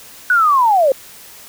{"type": "linear sweep", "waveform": "sine", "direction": "down", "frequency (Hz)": [1500, 509], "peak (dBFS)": -9, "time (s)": [0.3, 0.92], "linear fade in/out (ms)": 2, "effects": ["white hiss -39 dBFS RMS until 1.48 s"]}